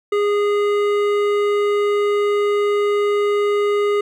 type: tone with hard clipping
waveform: triangle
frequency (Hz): 411.3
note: G#4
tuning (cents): -17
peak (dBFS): -17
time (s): 0.12-4.01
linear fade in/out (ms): 5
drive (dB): 16
effects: none